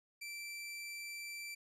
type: tone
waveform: sawtooth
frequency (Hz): 2339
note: D7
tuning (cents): -8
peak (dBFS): -40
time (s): 0.21-1.55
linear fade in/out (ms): 10
effects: resampled to 32000 Hz